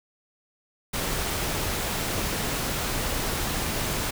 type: noise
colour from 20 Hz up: pink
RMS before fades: -28 dBFS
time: 0.93-4.11 s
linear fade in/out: 10 ms
effects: none